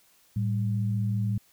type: tone pair together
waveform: sine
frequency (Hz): 110.48 / 196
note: A2 / G3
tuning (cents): +8 / 0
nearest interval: minor seventh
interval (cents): 992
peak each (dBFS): -25 / -31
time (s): 0.36-1.38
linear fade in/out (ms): 5
effects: white hiss -62 dBFS RMS until 1.52 s